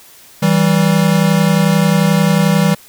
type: tone pair together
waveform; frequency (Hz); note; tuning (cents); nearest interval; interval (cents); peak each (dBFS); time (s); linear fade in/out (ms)
square; 162.4 / 193.66; E3 / G3; -26 / -21; minor third; 305; -13; 0.42-2.75; 10
effects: white hiss -42 dBFS RMS until 2.88 s